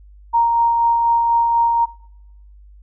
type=tone with tremolo; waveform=sine; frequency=932.3 Hz; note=A#5; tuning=in tune; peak=-11 dBFS; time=0.33-1.86 s; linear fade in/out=20 ms; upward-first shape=sine; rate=4.1 Hz; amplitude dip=25%; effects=noise-tail reverb RT60 0.8 s tail -22 dB re dry + added 50 Hz sine -41 dBFS peak until 2.82 s